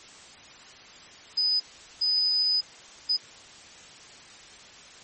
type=tone bursts at uneven times; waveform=sine; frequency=4994 Hz; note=D#8; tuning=6 cents sharp; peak=-21 dBFS; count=3; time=1.37-1.6 / 2.01-2.61 / 3.09-3.17 s; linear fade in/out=10 ms; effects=white hiss -48 dBFS RMS until 5.03 s + MP3 32 kbps